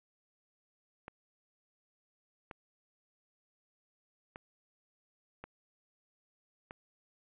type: clicks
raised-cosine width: 0.5 ms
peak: -29 dBFS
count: 5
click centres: 1.081 / 2.512 / 4.359 / 5.44 / 6.709 s
effects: resampled to 8000 Hz